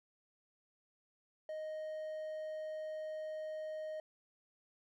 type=tone; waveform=triangle; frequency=622.3 Hz; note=D#5; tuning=in tune; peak=-38 dBFS; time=1.49-4 s; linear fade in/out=2 ms; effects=none